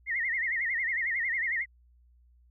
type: tone with vibrato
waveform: sine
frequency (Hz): 1975.5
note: B6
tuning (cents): 0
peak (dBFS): -27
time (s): 0.06-1.66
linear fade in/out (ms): 50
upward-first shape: sine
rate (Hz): 11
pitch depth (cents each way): 150
effects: added 60 Hz sine -58 dBFS peak until 2.5 s